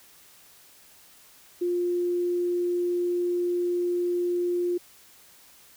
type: tone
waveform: sine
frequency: 352.3 Hz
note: F4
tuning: 15 cents sharp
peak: -23 dBFS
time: 1.61-4.78 s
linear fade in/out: 10 ms
effects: white hiss -54 dBFS RMS until 5.76 s